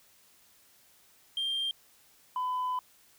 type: tone pair in turn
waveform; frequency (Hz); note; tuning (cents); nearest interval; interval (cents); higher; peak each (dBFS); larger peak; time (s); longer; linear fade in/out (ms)
sine; 3183 / 1005.5; G7 / B5; +26 / +31; octave + minor sixth; 1995; first; -27; neither; 1.37-1.71 / 2.36-2.79; second; 2
effects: tanh soft clip ceiling -27 dBFS + white hiss -62 dBFS RMS until 3.18 s